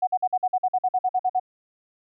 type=tone bursts; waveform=sine; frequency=740 Hz; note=F#5; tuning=in tune; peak=-18 dBFS; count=14; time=0.02-1.398 s; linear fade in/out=10 ms; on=52 ms; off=50 ms; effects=none